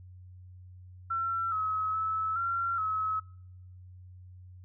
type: tone with pitch steps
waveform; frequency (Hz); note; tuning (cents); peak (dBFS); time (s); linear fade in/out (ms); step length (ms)
sine; 1351 / 1282 / 1303 / 1370 / 1287; E6 / E6 / E6 / F6 / E6; +42 / -49 / -20 / -34 / -42; -28; 1.1-3.2; 10; 420
effects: noise-tail reverb RT60 0.8 s tail -24 dB re dry + added 91 Hz sine -47 dBFS peak until 4.64 s